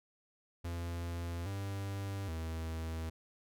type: tone with pitch steps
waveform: 45% pulse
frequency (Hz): 85.4 / 98.8 / 80.9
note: F2 / G2 / E2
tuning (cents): -38 / +14 / -32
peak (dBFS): -37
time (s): 0.64-3.1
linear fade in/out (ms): 10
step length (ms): 820
effects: none